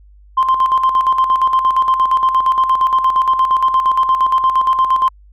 sine tone with tremolo, 1046.5 Hz, C6, in tune, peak -7 dBFS, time 0.37-5.09 s, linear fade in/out 10 ms, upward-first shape square, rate 8.6 Hz, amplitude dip 60%, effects tanh soft clip ceiling -6 dBFS + added 50 Hz sine -41 dBFS peak until 5.32 s

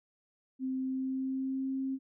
sine tone with pitch glide, 261.2 to 266.5 Hz, C4 to C4, -3 to +32 cents, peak -31 dBFS, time 0.59-1.99 s, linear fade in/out 50 ms, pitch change +35 cents, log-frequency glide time 0.78-1.7 s, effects none

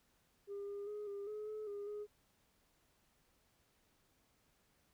sine tone with pitch steps, 402.2 / 404.4 / 418.1 / 401.9 / 424.3 / 429.3 / 407 / 417 Hz, G4 / G#4 / G#4 / G4 / G#4 / A4 / G#4 / G#4, +44 / -46 / +12 / +43 / +37 / -43 / -35 / +7 cents, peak -40 dBFS, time 0.47-2.07 s, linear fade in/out 50 ms, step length 200 ms, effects tanh soft clip ceiling -40 dBFS + pink hiss -75 dBFS RMS until 4.93 s

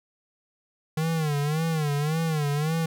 square tone with vibrato, 153.6 Hz, D#3, 22 cents flat, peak -24 dBFS, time 0.97-2.86 s, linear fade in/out 5 ms, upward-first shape sine, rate 1.8 Hz, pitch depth 120 cents each way, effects none

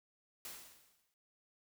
white noise with exponential decay, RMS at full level -45 dBFS, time 0.45-1.14 s, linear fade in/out 1 ms, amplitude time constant 150 ms, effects noise-tail reverb RT60 0.2 s tail -21 dB re dry

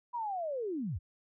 sine linear sweep, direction down, 987.8 to 62.2 Hz, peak -33 dBFS, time 0.13-0.99 s, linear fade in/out 20 ms, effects none

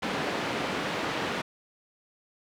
pink band-pass noise, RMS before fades -31 dBFS, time 0.02-1.42 s, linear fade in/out 10 ms, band 210 to 3100 Hz, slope 12 dB/octave, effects none

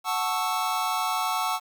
square chord, F# minor seventh, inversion none, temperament equal, 740 / 880 / 1108.7 / 1318.5 Hz, F#5 / A5 / C#6 / E6, 0 / 0 / 0 / 0 cents, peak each -31 dBFS, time 0.04-1.6 s, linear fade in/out 50 ms, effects 9-bit

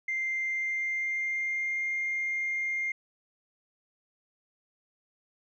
sine tone with pitch glide, 2093 to 2114 Hz, C7 to C7, 0 to +17 cents, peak -27 dBFS, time 0.08-2.92 s, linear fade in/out 5 ms, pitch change +17 cents, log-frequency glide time 0.49-1.84 s, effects tanh soft clip ceiling -24 dBFS

